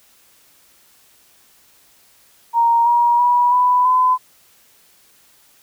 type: tone with pitch steps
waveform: sine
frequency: 932.3 / 951.9 / 971.9 / 992.3 / 1013.2 Hz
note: A#5 / A#5 / B5 / B5 / B5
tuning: 0 / +36 / -28 / +8 / +44 cents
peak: -11 dBFS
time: 2.53-4.18 s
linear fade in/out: 50 ms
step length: 330 ms
effects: white hiss -53 dBFS RMS until 5.62 s